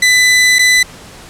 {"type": "tone with dropouts", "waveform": "sawtooth", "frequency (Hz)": 2000, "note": "B6", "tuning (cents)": 21, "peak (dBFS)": -3, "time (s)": [0.02, 0.83], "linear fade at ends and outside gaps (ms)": 5, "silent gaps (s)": [0.586, 0.591], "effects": ["pink hiss -35 dBFS RMS until 1.29 s", "low-pass 10000 Hz 12 dB/octave"]}